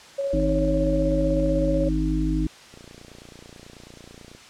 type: tone with tremolo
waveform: sine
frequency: 554.4 Hz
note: C#5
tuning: in tune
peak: -22 dBFS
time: 0.18-1.89 s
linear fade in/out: 10 ms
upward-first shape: square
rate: 16 Hz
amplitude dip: 25%
type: harmonic tone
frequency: 52 Hz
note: G#1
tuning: 3 cents sharp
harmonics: 1 / 3 / 5 / 6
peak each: -24 / -28 / -29 / -25 dBFS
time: 0.33-2.47 s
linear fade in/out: 5 ms
type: click train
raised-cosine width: 2 ms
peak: -31 dBFS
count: 48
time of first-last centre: 2.74-4.35 s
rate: 29.2 Hz
effects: white hiss -46 dBFS RMS until 4.49 s + low-pass 6000 Hz 12 dB/octave